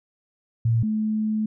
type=tone pair in turn; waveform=sine; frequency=114.9 / 216 Hz; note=A#2 / A3; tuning=-25 / -32 cents; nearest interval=major seventh; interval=1093 cents; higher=second; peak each=-17 / -21 dBFS; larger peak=first; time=0.65-0.83 / 0.83-1.46 s; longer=second; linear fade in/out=5 ms; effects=none